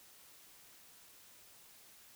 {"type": "silence", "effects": ["white hiss -60 dBFS RMS until 2.15 s"]}